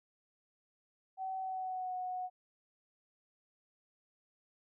sine tone with pitch glide, 760 to 734.5 Hz, F#5 to F#5, +46 to -13 cents, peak -36 dBFS, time 1.17-2.3 s, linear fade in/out 50 ms, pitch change -59 cents, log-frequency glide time 1.39-1.95 s, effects none

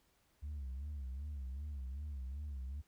sine tone with vibrato, 69.3 Hz, C#2, in tune, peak -38 dBFS, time 0.42-2.82 s, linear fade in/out 20 ms, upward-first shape sine, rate 2.6 Hz, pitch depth 140 cents each way, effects tanh soft clip ceiling -39 dBFS + pink hiss -74 dBFS RMS until 2.87 s

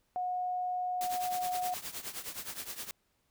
sine tone, 727 Hz, F#5, 31 cents flat, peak -31 dBFS, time 0.16-1.74 s, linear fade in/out 0 ms
white noise with tremolo, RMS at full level -38 dBFS, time 1.01-2.91 s, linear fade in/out 0 ms, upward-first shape triangle, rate 9.6 Hz, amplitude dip 85%
effects pink hiss -75 dBFS RMS until 3.3 s

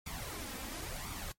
pink noise with flanger, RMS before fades -42 dBFS, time 0.06-1.32 s, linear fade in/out 5 ms, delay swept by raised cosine 0.86 to 3.86 ms, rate 0.96 Hz, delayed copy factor +0.6, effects noise-tail reverb RT60 0.1 s tail -18 dB re dry + MP3 64 kbps

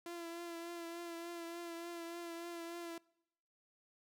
sawtooth tone with vibrato, 339.6 Hz, F4, 48 cents flat, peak -40 dBFS, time 0.06-2.98 s, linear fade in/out 2 ms, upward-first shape triangle, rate 3.4 Hz, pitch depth 33 cents each way, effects noise-tail reverb RT60 0.9 s tail -26 dB re dry

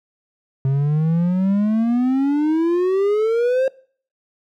triangle exponential sweep, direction up, 132.5 to 537 Hz, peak -13 dBFS, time 0.65-3.68 s, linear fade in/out 2 ms, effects noise-tail reverb RT60 0.5 s tail -23 dB re dry

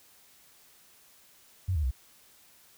sine tone with pitch steps, 92.5 / 76.89 / 63.91 Hz, F#2 / D#2 / C2, 0 / -20 / -40 cents, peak -25 dBFS, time 1.68-1.911 s, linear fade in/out 10 ms, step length 77 ms, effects white hiss -59 dBFS RMS until 2.77 s

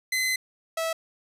sawtooth tone pair in turn, 2041 / 652.4 Hz, C7 / E5, -44 / -18 cents, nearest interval octave + minor sixth, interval 1974 cents, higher first, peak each -20 / -22 dBFS, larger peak first, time 0.12-0.36 / 0.77-0.93 s, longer first, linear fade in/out 5 ms, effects resampled to 32000 Hz + 10-bit

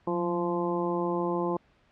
harmonic tone with a mistuned harmonic, 173.3 Hz, F3, 13 cents flat, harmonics 1 / 2 / 3 / 4 / 5 / 6, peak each -33 / -29 / -34 / -39 / -35 / -35 dBFS, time 0.07-1.57 s, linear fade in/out 5 ms, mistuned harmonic 1, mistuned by +52 cents, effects pink hiss -64 dBFS RMS until 1.91 s + low-pass 3000 Hz 12 dB/octave

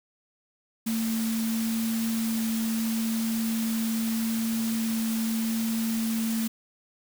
sine tone in noise, 225.1 Hz, A3, 40 cents sharp, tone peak -25 dBFS, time 0.86-6.48 s, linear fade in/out 10 ms, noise white, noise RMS -36 dBFS, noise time 0.86-6.48 s, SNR +8 dB, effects none

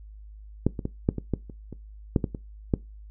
clicks, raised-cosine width 3 ms, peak -7 / -18 / -15 / -7 / -17 / -11 / -27 / -24 / -7 / -12 / -20 / -8 dBFS, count 12, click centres 0.666 / 0.792 / 0.854 / 1.089 / 1.183 / 1.337 / 1.498 / 1.727 / 2.162 / 2.242 / 2.348 / 2.738 s, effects noise-tail reverb RT60 0.2 s tail -20 dB re dry + added 52 Hz sine -42 dBFS peak until 3.1 s

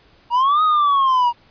triangle linear two-way sweep, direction up then down, 932.3 to 1264 to 940 Hz, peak -11 dBFS, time 0.3-1.33 s, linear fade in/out 50 ms, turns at 0.63 s, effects pink hiss -53 dBFS RMS until 1.5 s + resampled to 11025 Hz

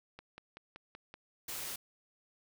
click train, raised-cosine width 0.3 ms, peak -32 dBFS, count 6, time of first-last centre 0.19-1.141 s, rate 5.26 Hz
white noise, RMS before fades -41 dBFS, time 1.48-1.76 s, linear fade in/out 5 ms
effects none

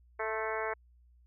harmonic tone with a mistuned harmonic, 220 Hz, A3, in tune, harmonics 2 / 3 / 4 / 5 / 6 / 7 / 8 / 9 / 10, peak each -37 / -39 / -40 / -41 / -42 / -42 / -43 / -44 / -44 dBFS, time 0.19-0.74 s, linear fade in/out 10 ms, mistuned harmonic 5, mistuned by -30 cents, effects added 60 Hz sine -59 dBFS peak until 1.26 s

